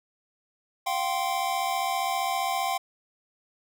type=chord; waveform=square; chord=F suspended second; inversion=none; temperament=equal with one note detuned; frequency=698.5 / 773.6 / 1046.5 Hz; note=F5 / G5 / C6; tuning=0 / -23 / 0 cents; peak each=-32 / -29 / -32 dBFS; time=0.86-2.78 s; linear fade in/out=10 ms; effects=none